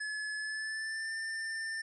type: tone with pitch glide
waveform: square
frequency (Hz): 1711 to 1790.9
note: A6 to A6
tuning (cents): -49 to +30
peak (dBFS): -36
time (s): 0-1.82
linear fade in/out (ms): 10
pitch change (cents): +79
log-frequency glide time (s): 0.36-1.13
effects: resampled to 22050 Hz